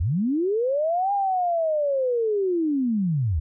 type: linear two-way sweep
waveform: sine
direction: up then down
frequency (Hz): 68 to 814 to 68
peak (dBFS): -20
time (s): 0-3.4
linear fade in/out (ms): 10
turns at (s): 1.13
effects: none